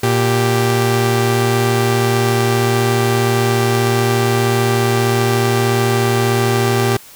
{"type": "tone pair together", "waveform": "sawtooth", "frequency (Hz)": [116.78, 392], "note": ["A#2", "G4"], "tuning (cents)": [4, 0], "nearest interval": "octave + major sixth", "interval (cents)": 2096, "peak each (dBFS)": [-11, -12], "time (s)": [0.03, 6.97], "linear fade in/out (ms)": 5, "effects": ["white hiss -40 dBFS RMS until 7.15 s"]}